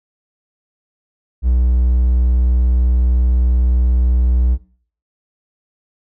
triangle tone, 61.6 Hz, B1, 4 cents flat, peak -9 dBFS, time 1.42-4.58 s, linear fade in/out 50 ms, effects noise-tail reverb RT60 0.5 s tail -18 dB re dry

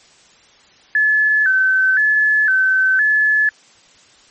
sine tone with vibrato, 1624 Hz, G#6, 39 cents flat, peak -11 dBFS, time 0.95-3.49 s, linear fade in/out 2 ms, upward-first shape square, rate 0.98 Hz, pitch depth 100 cents each way, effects white hiss -49 dBFS RMS until 4.3 s + MP3 32 kbps

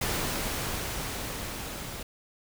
pink noise with level ramp, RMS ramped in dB -29 to -39 dBFS, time 0.01-2.03 s, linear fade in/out 5 ms, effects none

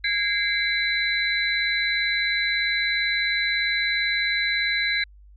sine tone cluster, 1641 / 2084 / 2283 / 3979 Hz, G#6 / C7 / D7 / B7, -21 / -7 / -50 / +12 cents, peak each -26 / -25 / -31 / -26 dBFS, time 0.04-5.04 s, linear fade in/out 5 ms, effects added 50 Hz sine -46 dBFS peak until 5.36 s

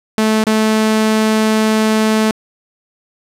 sawtooth tone with dropouts, 217.9 Hz, A3, 17 cents flat, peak -7 dBFS, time 0.18-2.31 s, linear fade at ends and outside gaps 0 ms, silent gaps 0.439-0.468 s, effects low-pass 11000 Hz 12 dB/octave + 8-bit

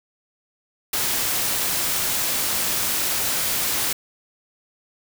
white noise, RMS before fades -23 dBFS, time 0.93-3.93 s, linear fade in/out 5 ms, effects none

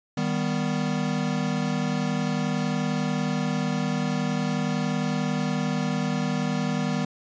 square chord, Eb augmented, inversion none, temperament equal, 155.56 / 196 / 246.9 Hz, Eb3 / G3 / B3, 0 / 0 / 0 cents, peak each -29 dBFS, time 0.17-7.05 s, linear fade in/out 5 ms, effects resampled to 16000 Hz

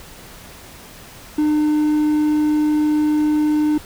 triangle tone, 302.2 Hz, D4, 50 cents sharp, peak -12 dBFS, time 1.38-3.78 s, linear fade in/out 5 ms, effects pink hiss -40 dBFS RMS until 3.85 s

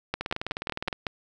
two click trains, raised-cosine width 0.3 ms, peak -11 / -14 dBFS, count 6 / 15, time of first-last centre 0.14-1.068 / 0.21-0.928 s, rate 5.39 / 19.5 Hz, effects none

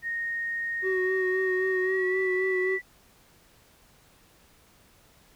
sine tone with pitch glide, 1857 to 1967.4 Hz, A#6 to B6, -7 to -7 cents, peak -28 dBFS, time 0.02-2.82 s, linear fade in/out 50 ms, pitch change +100 cents, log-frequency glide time 1.81-2.16 s
triangle tone with vibrato, 374.2 Hz, F#4, 20 cents sharp, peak -23 dBFS, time 0.82-2.79 s, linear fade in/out 50 ms, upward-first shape sine, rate 3.8 Hz, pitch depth 26 cents each way
effects pink hiss -59 dBFS RMS until 5.35 s

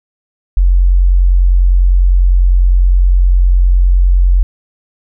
sine tone, 44.95 Hz, F#1, 49 cents flat, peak -5 dBFS, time 0.57-4.43 s, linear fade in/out 0 ms, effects none

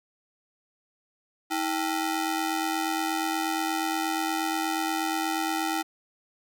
sawtooth ring-modulated tone, 554.4 Hz, C#5, in tune, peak -19 dBFS, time 1.5-5.83 s, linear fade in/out 20 ms, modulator 233 Hz, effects none

